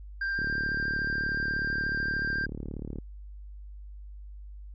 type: tone with vibrato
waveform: triangle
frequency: 1584 Hz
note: G6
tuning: 18 cents sharp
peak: -26 dBFS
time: 0.21-2.46 s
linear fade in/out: 5 ms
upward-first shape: sine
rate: 14 Hz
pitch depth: 12 cents each way
type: click train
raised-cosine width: 3 ms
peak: -24 dBFS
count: 96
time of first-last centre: 0.39-2.986 s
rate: 36.6 Hz
effects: added 50 Hz sine -41 dBFS peak until 4.74 s + resampled to 16000 Hz